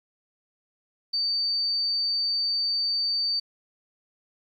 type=tone; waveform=sine; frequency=4595 Hz; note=D8; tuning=39 cents flat; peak=-23 dBFS; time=1.13-3.4 s; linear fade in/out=10 ms; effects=10-bit